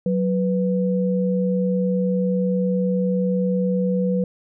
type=tone pair together; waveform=sine; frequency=185 / 493.9 Hz; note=F#3 / B4; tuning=0 / 0 cents; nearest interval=octave + perfect fourth; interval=1700 cents; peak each=-19 / -23 dBFS; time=0.06-4.24 s; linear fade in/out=2 ms; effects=none